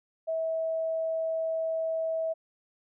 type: tone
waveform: sine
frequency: 648 Hz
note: E5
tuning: 30 cents flat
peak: -27 dBFS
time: 0.27-2.34 s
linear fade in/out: 20 ms
effects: none